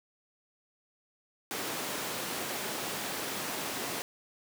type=high-pass noise; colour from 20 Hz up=pink; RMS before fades=-36 dBFS; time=1.51-4.02 s; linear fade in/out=0 ms; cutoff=250 Hz; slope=12 dB/octave; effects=none